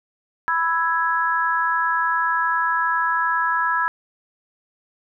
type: chord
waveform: sine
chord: E major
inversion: second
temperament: equal with one note detuned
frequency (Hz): 991.2 / 1318.5 / 1661.2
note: B5 / E6 / G#6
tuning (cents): +6 / 0 / 0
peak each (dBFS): -22 / -23 / -22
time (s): 0.48-3.88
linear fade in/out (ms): 0
effects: none